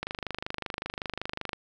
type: click train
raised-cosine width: 0.3 ms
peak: -16 dBFS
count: 39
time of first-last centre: 0.03-1.532 s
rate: 25.3 Hz
effects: none